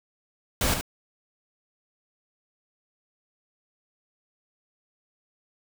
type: noise with echo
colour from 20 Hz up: pink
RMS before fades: -24 dBFS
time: 0.61-0.74 s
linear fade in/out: 2 ms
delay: 71 ms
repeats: 1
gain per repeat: -6 dB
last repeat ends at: 0.811 s
effects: none